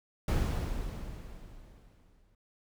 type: noise with exponential decay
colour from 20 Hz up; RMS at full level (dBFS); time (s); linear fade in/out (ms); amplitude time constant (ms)
brown; -26; 0.28-2.35; 2; 450
effects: none